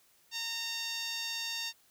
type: tone with band-pass filter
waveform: 10% pulse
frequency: 918 Hz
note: A#5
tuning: 27 cents flat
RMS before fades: -37 dBFS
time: 0.31-1.73 s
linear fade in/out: 50 ms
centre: 5000 Hz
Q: 0.84
effects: white hiss -66 dBFS RMS until 1.9 s